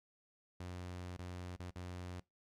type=tone with dropouts; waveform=sawtooth; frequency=90 Hz; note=F#2; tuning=47 cents flat; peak=-40 dBFS; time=0.6-2.2 s; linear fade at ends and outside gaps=5 ms; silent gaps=1.168-1.19 / 1.563-1.595 / 1.707-1.757 s; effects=noise-tail reverb RT60 0.2 s tail -23 dB re dry + low-pass 9000 Hz 12 dB/octave